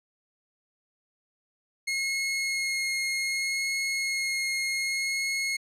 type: tone with vibrato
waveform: sawtooth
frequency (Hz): 2158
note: C#7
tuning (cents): -47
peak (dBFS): -23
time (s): 1.87-5.57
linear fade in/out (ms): 10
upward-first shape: sine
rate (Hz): 0.65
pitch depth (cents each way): 9
effects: low-pass 10000 Hz 12 dB/octave